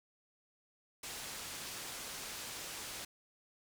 white low-pass noise, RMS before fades -45 dBFS, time 1.03-3.05 s, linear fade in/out 5 ms, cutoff 8700 Hz, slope 12 dB/octave, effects none

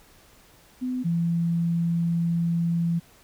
sine tone pair in turn, 253.1 / 168.92 Hz, B3 / E3, +43 / +43 cents, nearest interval perfect fifth, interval 700 cents, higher first, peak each -25 / -21 dBFS, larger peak second, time 0.81-1.04 / 1.04-3 s, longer second, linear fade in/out 20 ms, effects pink hiss -55 dBFS RMS until 3.23 s

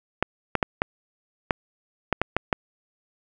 clicks, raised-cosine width 0.5 ms, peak -5 dBFS, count 9, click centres 0.226 / 0.553 / 0.628 / 0.819 / 1.508 / 2.127 / 2.216 / 2.366 / 2.528 s, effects none

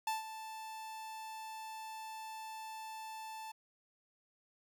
45% pulse tone with ADSR envelope, 880 Hz, A5, in tune, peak -32 dBFS, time 0.07-3.52 s, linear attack 4 ms, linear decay 150 ms, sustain -12 dB, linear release 9 ms, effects none

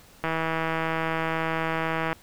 click train, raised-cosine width 0.5 ms, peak -12 dBFS, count 307, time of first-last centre 0.24-2.129 s, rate 162 Hz, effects pink hiss -53 dBFS RMS until 2.22 s

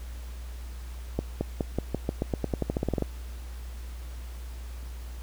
accelerating click train, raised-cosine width 2 ms, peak -13 dBFS, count 18, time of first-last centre 1.19-3.023 s, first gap 220 ms, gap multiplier 0.9, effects added 60 Hz sine -36 dBFS peak until 5.22 s + pink hiss -51 dBFS RMS until 5.22 s

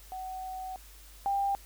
sine tone pair in turn, 750 / 794.6 Hz, F#5 / G5, +23 / +23 cents, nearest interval minor second, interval 100 cents, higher second, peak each -36 / -26 dBFS, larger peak second, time 0.12-0.76 / 1.26-1.55 s, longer first, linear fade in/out 0 ms, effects added 50 Hz sine -51 dBFS peak until 1.65 s + white hiss -55 dBFS RMS until 1.65 s

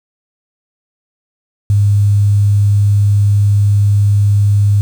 sine tone with quantisation, 101.8 Hz, G#2, 34 cents flat, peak -7 dBFS, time 1.7-4.81 s, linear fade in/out 0 ms, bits 6, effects none

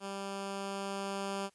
10% pulse tone with level ramp, 196.9 Hz, G3, 8 cents sharp, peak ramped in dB -30 to -26 dBFS, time 0-1.5 s, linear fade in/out 50 ms, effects white hiss -70 dBFS RMS until 1.54 s + resampled to 24000 Hz

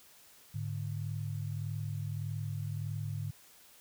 sine tone pair together, 104.7 / 146.36 Hz, G#2 / D3, +15 / -6 cents, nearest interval tritone, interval 579 cents, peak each -36 / -38 dBFS, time 0.54-3.31 s, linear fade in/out 10 ms, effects white hiss -59 dBFS RMS until 3.8 s

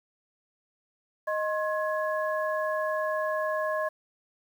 sine tone cluster, 623 / 1069 / 1680 Hz, D#5 / C6 / G#6, +2 / +37 / +19 cents, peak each -28 / -32 / -34 dBFS, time 1.27-3.89 s, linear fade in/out 10 ms, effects 9-bit

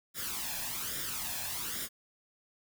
white noise with flanger, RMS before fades -37 dBFS, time 0.14-1.89 s, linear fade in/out 50 ms, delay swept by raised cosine 0.56 to 1.21 ms, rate 1.2 Hz, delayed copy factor +0.65, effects none

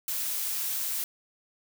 blue noise, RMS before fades -31 dBFS, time 0.08-1.04 s, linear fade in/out 2 ms, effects none

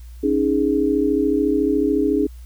sine chord, C# suspended second, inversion none, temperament equal, 277.2 / 311.1 / 415.3 Hz, C#4 / D#4 / G#4, 0 / 0 / 0 cents, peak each -20 dBFS, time 0.23-2.27 s, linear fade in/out 10 ms, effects added 60 Hz sine -35 dBFS peak until 2.45 s + white hiss -55 dBFS RMS until 2.45 s

